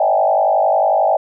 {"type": "tone with frequency modulation", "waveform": "sine", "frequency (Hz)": 709, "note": "F5", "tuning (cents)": 26, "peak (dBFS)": -11, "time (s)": [0, 1.17], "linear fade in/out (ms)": 5, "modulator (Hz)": 51.1, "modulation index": 2.5, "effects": []}